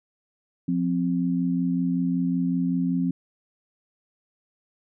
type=tone pair together; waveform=sine; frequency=176.29 / 261.6 Hz; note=F3 / C4; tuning=+17 / 0 cents; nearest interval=perfect fifth; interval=683 cents; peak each=-24 dBFS; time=0.68-3.11 s; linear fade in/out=5 ms; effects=none